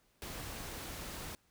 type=noise; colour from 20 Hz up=pink; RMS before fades=-44 dBFS; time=0.22-1.35 s; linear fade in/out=0 ms; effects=pink hiss -72 dBFS RMS until 1.5 s